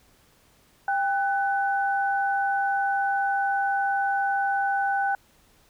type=tone pair together; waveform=sine; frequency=793 / 1498 Hz; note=G5 / F#6; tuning=+20 / +21 cents; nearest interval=major seventh; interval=1101 cents; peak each=-23 / -27 dBFS; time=0.88-5.15 s; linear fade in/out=2 ms; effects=pink hiss -60 dBFS RMS until 5.69 s